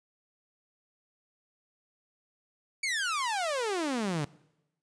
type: exponential sweep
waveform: sawtooth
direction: down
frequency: 2300 to 138.59 Hz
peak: -25 dBFS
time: 2.83-4.25 s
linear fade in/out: 5 ms
effects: noise-tail reverb RT60 0.9 s tail -22 dB re dry + resampled to 22050 Hz